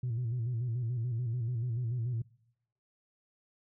sine tone with vibrato, 119.2 Hz, A#2, 39 cents sharp, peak -29 dBFS, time 0.03-2.22 s, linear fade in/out 5 ms, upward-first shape square, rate 6.9 Hz, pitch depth 81 cents each way, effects noise-tail reverb RT60 0.9 s tail -26 dB re dry + tanh soft clip ceiling -28 dBFS

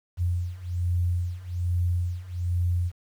sine beating tone pair, 87.31 / 88.51 Hz, F2 / F2, 0 / +24 cents, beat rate 1.2 Hz, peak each -28 / -26 dBFS, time 0.17-2.92 s, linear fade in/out 50 ms, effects 9-bit

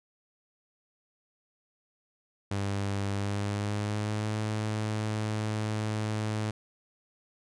sawtooth tone with pitch glide, 99.8 to 107.58 Hz, G2 to A2, +32 to -39 cents, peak -25 dBFS, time 2.51-6.51 s, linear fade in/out 5 ms, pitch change +129 cents, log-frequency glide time 3.1-4.35 s, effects resampled to 22050 Hz

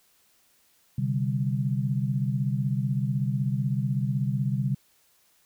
sine chord, C suspended second, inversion none, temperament equal, 130.81 / 146.83 / 196 Hz, C3 / D3 / G3, 0 / 0 / 0 cents, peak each -26 / -29 / -30 dBFS, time 0.98-4.75 s, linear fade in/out 5 ms, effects white hiss -64 dBFS RMS until 5.45 s

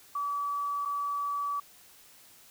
sine tone with dropouts, 1147 Hz, D6, 41 cents flat, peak -29 dBFS, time 0.15-1.6 s, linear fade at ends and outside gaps 5 ms, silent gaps 0.852-0.856 s, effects white hiss -56 dBFS RMS until 2.5 s

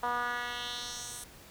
10% pulse tone with band-pass filter sweep, 242.3 Hz, B3, 33 cents flat, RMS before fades -36 dBFS, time 0.03-1.24 s, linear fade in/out 2 ms, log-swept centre 950 to 10000 Hz, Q 2, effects pink hiss -53 dBFS RMS until 1.5 s

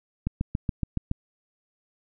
click train, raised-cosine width 5 ms, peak -13 dBFS, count 7, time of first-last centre 0.27-1.114 s, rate 7.11 Hz, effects none

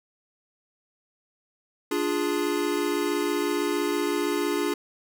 square chord, D diminished, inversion none, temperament equal, 293.7 / 349.2 / 415.3 Hz, D4 / F4 / Ab4, 0 / 0 / 0 cents, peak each -29 dBFS, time 1.91-4.74 s, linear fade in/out 5 ms, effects none

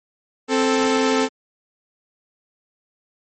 sawtooth tone pair together, 262.3 / 440 Hz, C4 / A4, +4 / 0 cents, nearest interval major sixth, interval 896 cents, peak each -15 dBFS, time 0.48-1.29 s, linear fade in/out 50 ms, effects MP3 32 kbps

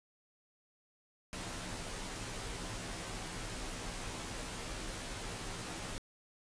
pink noise with comb filter, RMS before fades -42 dBFS, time 1.33-5.98 s, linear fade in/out 0 ms, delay 14 ms, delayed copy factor -0.75, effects resampled to 22050 Hz

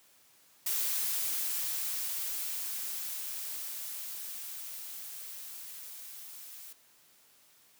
blue noise with level ramp, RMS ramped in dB -31 to -48 dBFS, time 0.66-6.73 s, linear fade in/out 5 ms, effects white hiss -63 dBFS RMS until 7.79 s + high-pass 100 Hz 12 dB/octave

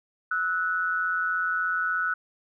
sine tone pair together, 1303.4 / 1480 Hz, E6 / F#6, -20 / 0 cents, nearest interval major second, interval 220 cents, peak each -29 / -25 dBFS, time 0.31-2.14 s, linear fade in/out 5 ms, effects none

